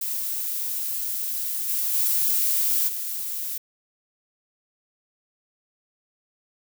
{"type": "noise with level steps", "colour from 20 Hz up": "violet", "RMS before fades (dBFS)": [-28, -25, -22, -30], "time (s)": [0.01, 3.58], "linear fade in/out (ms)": 5, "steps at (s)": [1.68, 1.93, 2.87], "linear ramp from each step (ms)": 20, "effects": []}